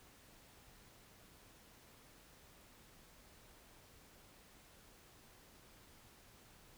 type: silence
effects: pink hiss -63 dBFS RMS until 6.77 s